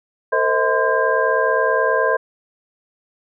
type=tone cluster; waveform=sine; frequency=452.5 / 522 / 638 / 1029 / 1601 Hz; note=A4 / C5 / D#5 / C6 / G6; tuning=+48 / -4 / +43 / -29 / +36 cents; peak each=-21 dBFS; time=0.32-2.17 s; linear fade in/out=10 ms; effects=none